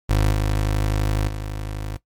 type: tone with level steps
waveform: 25% pulse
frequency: 51.91 Hz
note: G#1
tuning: in tune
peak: -12 / -15 / -23 dBFS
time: 0.09-1.97 s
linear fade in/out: 10 ms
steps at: 0.31 / 1.27 s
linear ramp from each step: 20 ms
effects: noise-tail reverb RT60 0.1 s tail -17 dB re dry + MP3 96 kbps